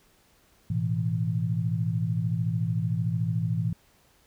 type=chord; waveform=sine; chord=A suspended second; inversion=none; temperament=equal; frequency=110 / 123.47 / 164.81 Hz; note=A2 / B2 / E3; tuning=0 / 0 / 0 cents; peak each=-28 / -30 / -28 dBFS; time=0.7-3.73 s; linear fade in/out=5 ms; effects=pink hiss -62 dBFS RMS until 4.26 s